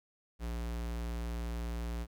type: tone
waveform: square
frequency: 58.2 Hz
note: A#1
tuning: 2 cents flat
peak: -36 dBFS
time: 0.39-2.07 s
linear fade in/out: 50 ms
effects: 11-bit